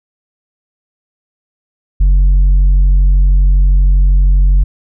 triangle tone with tanh clipping, 46.31 Hz, F#1, 2 cents sharp, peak -6 dBFS, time 2-4.64 s, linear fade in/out 10 ms, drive 8 dB, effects none

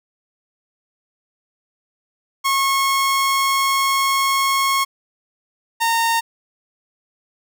sawtooth tone pair in turn, 1090 / 918.3 Hz, C#6 / A#5, -29 / -26 cents, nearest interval minor third, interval 297 cents, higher first, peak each -12 dBFS, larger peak neither, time 2.44-4.85 / 5.8-6.21 s, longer first, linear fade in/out 20 ms, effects none

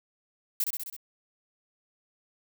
violet noise with echo, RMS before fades -27 dBFS, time 0.6-0.64 s, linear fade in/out 2 ms, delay 65 ms, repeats 5, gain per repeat -3 dB, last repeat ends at 0.965 s, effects none

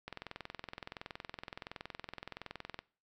click train, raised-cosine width 0.3 ms, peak -26 dBFS, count 59, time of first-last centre 0.08-2.79 s, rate 21.4 Hz, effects noise-tail reverb RT60 0.4 s tail -21 dB re dry

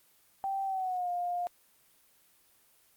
sine tone with pitch glide, 780 to 707 Hz, G5 to F5, -9 to +21 cents, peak -30 dBFS, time 0.44-1.47 s, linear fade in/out 0 ms, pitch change -170 cents, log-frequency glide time 0.65-1.1 s, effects white hiss -65 dBFS RMS until 2.96 s + Opus 24 kbps

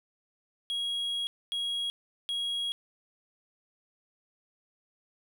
triangle tone bursts at uneven times, 3300 Hz, G#7, 12 cents flat, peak -28 dBFS, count 3, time 0.7-1.27 / 1.52-1.9 / 2.29-2.72 s, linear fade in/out 0 ms, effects none

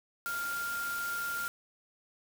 sine tone in noise, 1396.9 Hz, F6, in tune, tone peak -33 dBFS, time 0.26-1.48 s, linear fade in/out 0 ms, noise white, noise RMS -42 dBFS, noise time 0.26-1.48 s, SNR +6 dB, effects none

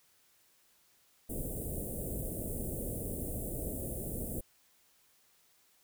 pink band-stop noise, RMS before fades -38 dBFS, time 1.29-4.41 s, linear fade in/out 10 ms, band 620 to 8600 Hz, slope 48 dB/octave, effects white hiss -68 dBFS RMS until 5.83 s

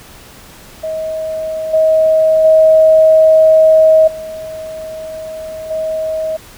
sine tone with level steps, 634 Hz, D#5, 32 cents sharp, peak -17 / -7 / -4 / -23 / -15 dBFS, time 0.83-6.37 s, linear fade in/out 10 ms, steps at 1.73 / 2.44 / 4.07 / 5.7 s, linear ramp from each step 10 ms, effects pink hiss -38 dBFS RMS until 6.57 s

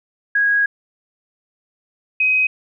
sine tone pair in turn, 1649 / 2523 Hz, G#6 / D#7, -13 / +23 cents, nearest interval perfect fifth, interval 736 cents, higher second, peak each -13 dBFS, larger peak neither, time 0.35-0.66 / 2.2-2.47 s, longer first, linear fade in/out 5 ms, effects none

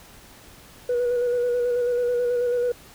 sine tone with vibrato, 486.8 Hz, B4, 25 cents flat, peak -18 dBFS, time 0.89-2.72 s, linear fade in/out 5 ms, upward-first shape square, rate 9.2 Hz, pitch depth 21 cents each way, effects tanh soft clip ceiling -18 dBFS + pink hiss -48 dBFS RMS until 2.94 s

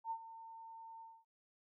sine tone with ADSR envelope, 905 Hz, A5, 48 cents sharp, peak -36 dBFS, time 0.04-1.25 s, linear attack 68 ms, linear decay 70 ms, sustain -14 dB, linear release 240 ms, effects none

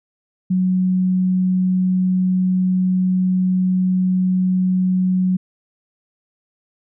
sine tone, 184.6 Hz, F#3, 4 cents flat, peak -14 dBFS, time 0.5-5.37 s, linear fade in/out 10 ms, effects none

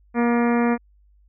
harmonic tone with a mistuned harmonic, 237.2 Hz, A#3, 30 cents sharp, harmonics 1 / 2 / 3 / 4 / 5 / 6 / 7 / 8 / 9 / 10, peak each -18 / -24 / -28 / -30 / -32 / -34 / -35 / -36 / -37 / -38 dBFS, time 0.14-0.78 s, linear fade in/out 50 ms, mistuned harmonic 7, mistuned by +48 cents, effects added 50 Hz sine -53 dBFS peak until 1.28 s

